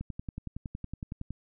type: click train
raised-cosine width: 5 ms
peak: -24 dBFS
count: 15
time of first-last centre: 0.01-1.306 s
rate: 10.8 Hz
effects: none